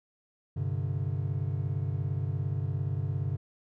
triangle chord, G suspended fourth, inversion none, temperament equal with one note detuned, 98 / 129.53 / 146.83 Hz, G2 / C3 / D3, 0 / -17 / 0 cents, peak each -30 / -31 / -32 dBFS, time 0.56-3.37 s, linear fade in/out 10 ms, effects none

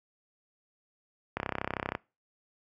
click train, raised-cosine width 0.5 ms, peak -15 dBFS, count 20, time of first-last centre 1.37-1.951 s, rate 32.7 Hz, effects noise-tail reverb RT60 0.3 s tail -24 dB re dry + high-pass 60 Hz 12 dB/octave

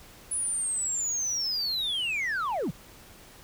sine linear sweep, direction down, 10020 to 111.5 Hz, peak -24 dBFS, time 0.31-2.71 s, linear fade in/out 10 ms, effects tanh soft clip ceiling -26 dBFS + pink hiss -51 dBFS RMS until 3.43 s

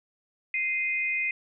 sine tone pair together, 2089 / 2488 Hz, C7 / D#7, -3 / -1 cents, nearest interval minor third, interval 302 cents, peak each -28 dBFS, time 0.54-1.31 s, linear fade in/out 2 ms, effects none

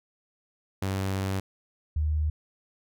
sawtooth / sine tone pair in turn, 96.3 / 76.43 Hz, G2 / D#2, -30 / -30 cents, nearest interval major third, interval 400 cents, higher first, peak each -23 dBFS, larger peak neither, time 0.82-1.4 / 1.96-2.3 s, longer first, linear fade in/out 5 ms, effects none

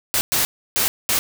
white noise bursts at uneven times, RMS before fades -19 dBFS, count 4, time 0.14-0.21 / 0.32-0.45 / 0.76-0.88 / 1.09-1.19 s, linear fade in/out 0 ms, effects none

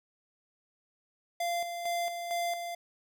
square tone with tremolo, 691 Hz, F5, 19 cents flat, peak -30 dBFS, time 1.4-2.75 s, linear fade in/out 5 ms, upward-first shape square, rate 2.2 Hz, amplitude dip 50%, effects none

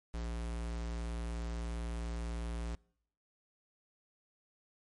square tone, 57.8 Hz, A#1, 14 cents flat, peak -37 dBFS, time 0.14-2.75 s, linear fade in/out 0 ms, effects noise-tail reverb RT60 0.7 s tail -26 dB re dry + MP3 48 kbps

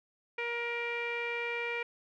sawtooth tone with low-pass filter, 472.4 Hz, A#4, 23 cents sharp, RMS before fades -35 dBFS, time 0.38-1.83 s, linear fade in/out 5 ms, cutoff 2300 Hz, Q 6.9, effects none

